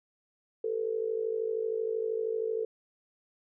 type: tone with amplitude modulation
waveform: sine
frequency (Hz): 446.1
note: A4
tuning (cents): +24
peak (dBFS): -25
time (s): 0.64-2.65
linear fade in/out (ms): 5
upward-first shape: sine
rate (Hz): 52.9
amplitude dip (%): 80
effects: none